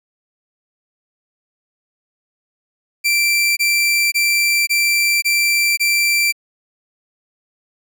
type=tone bursts; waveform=sawtooth; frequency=2349 Hz; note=D7; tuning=in tune; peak=-10 dBFS; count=6; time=3.04-6.325 s; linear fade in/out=20 ms; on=530 ms; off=21 ms; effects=none